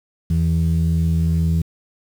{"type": "tone pair together", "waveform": "sine", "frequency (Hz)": [82.41, 164.72], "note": ["E2", "E3"], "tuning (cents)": [0, -1], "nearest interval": "octave", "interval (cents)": 1199, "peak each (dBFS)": -16, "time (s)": [0.3, 1.62], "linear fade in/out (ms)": 5, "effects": ["tanh soft clip ceiling -11 dBFS", "7-bit"]}